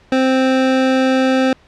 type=tone; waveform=25% pulse; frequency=261.6 Hz; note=C4; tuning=in tune; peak=-8 dBFS; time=0.12-1.53 s; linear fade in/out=2 ms; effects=pink hiss -50 dBFS RMS until 1.67 s + low-pass 4000 Hz 12 dB/octave